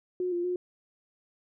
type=tone with pitch steps; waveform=sine; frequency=362.7 / 348.5 / 359.4 Hz; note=F#4 / F4 / F4; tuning=-34 / -4 / +50 cents; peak=-27 dBFS; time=0.2-0.56 s; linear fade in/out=2 ms; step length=120 ms; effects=none